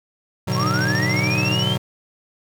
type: chord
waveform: square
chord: G# half-diminished seventh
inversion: none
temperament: just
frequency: 103.83 / 124.59 / 149.51 / 186.89 Hz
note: G#2 / B2 / D3 / F#3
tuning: 0 / +16 / +31 / +18 cents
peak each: -28 / -24 / -28 / -26 dBFS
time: 0.47-1.78 s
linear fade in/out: 10 ms
type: tone bursts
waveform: sine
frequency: 5570 Hz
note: F8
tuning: 5 cents flat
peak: -26 dBFS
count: 16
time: 0.52-1.634 s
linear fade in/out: 10 ms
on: 49 ms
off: 22 ms
type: linear sweep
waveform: sine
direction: up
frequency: 1027 to 3242 Hz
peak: -22 dBFS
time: 0.54-1.77 s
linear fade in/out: 50 ms
type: harmonic tone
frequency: 303.3 Hz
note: D#4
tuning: 44 cents flat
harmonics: 1 / 2 / 3 / 4 / 5 / 6 / 7 / 9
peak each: -29 / -46 / -50 / -40 / -51 / -47 / -48 / -56 dBFS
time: 0.59-1.55 s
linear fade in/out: 10 ms
effects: none